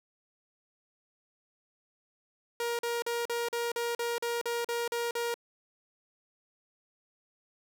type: tone bursts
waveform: sawtooth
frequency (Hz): 471.8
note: A#4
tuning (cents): +21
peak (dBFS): -26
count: 12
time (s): 2.6-5.342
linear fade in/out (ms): 2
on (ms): 190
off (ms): 42
effects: none